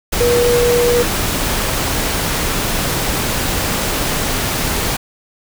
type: tone in noise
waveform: sine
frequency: 481.9 Hz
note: B4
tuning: 43 cents flat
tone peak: -11 dBFS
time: 0.2-1.03 s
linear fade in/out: 10 ms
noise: pink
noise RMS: -18 dBFS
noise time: 0.12-4.97 s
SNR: +4 dB
effects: none